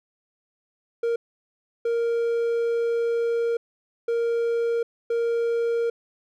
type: tone bursts at uneven times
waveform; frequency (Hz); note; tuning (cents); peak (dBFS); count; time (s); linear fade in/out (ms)
triangle; 466.2; A#4; 0; -19; 4; 1.03-1.16 / 1.85-3.57 / 4.08-4.83 / 5.1-5.9; 5
effects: none